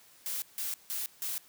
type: noise bursts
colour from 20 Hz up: blue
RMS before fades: -35 dBFS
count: 4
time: 0.26-1.38 s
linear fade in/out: 0 ms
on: 160 ms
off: 160 ms
effects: white hiss -59 dBFS RMS until 1.48 s + high-pass 80 Hz 12 dB/octave